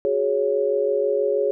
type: chord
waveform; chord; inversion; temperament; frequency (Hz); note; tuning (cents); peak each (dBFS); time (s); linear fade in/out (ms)
sine; F# suspended second; none; just; 370 / 416.2 / 555; F#4 / G#4 / C#5; 0 / +4 / +2; -27 / -21 / -22; 0.05-1.51; 0
effects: none